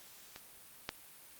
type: clicks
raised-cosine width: 0.2 ms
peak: -28 / -18 dBFS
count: 2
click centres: 0.361 / 0.891 s
effects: white hiss -56 dBFS RMS until 1.39 s + Opus 48 kbps